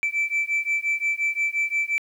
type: beating tone pair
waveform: sine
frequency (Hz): 2323 / 2328.7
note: D7 / D7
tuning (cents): -20 / -15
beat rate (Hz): 5.7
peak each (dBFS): -23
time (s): 0.03-1.98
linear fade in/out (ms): 0
effects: tanh soft clip ceiling -18 dBFS + 9-bit